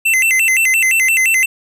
square tone with vibrato, 2349 Hz, D7, in tune, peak -11 dBFS, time 0.05-1.46 s, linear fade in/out 10 ms, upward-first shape square, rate 5.8 Hz, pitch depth 230 cents each way, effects none

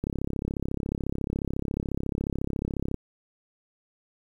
click train, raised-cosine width 3 ms, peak -16 dBFS, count 100, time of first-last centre 0.04-2.943 s, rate 34.1 Hz, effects 9-bit

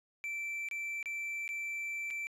triangle tone with dropouts, 2335 Hz, D7, 11 cents flat, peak -34 dBFS, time 0.24-2.27 s, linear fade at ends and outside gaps 0 ms, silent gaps 0.687-0.712 / 1.028-1.058 / 1.478-1.49 / 2.104-2.108 s, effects resampled to 32000 Hz

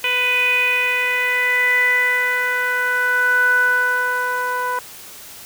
10% pulse tone with low-pass filter sweep, 496.9 Hz, B4, 11 cents sharp, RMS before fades -18 dBFS, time 0.04-4.79 s, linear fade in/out 2 ms, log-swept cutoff 2700 to 1200 Hz, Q 8.2, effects white hiss -38 dBFS RMS until 5.45 s

